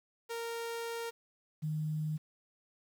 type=tone pair in turn; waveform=sawtooth / sine; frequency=463.5 / 154.24 Hz; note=A#4 / D#3; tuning=-10 / -15 cents; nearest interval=octave + perfect fifth; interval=1905 cents; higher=first; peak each=-33 / -32 dBFS; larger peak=second; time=0.29-1.11 / 1.62-2.18 s; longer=first; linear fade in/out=20 ms; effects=10-bit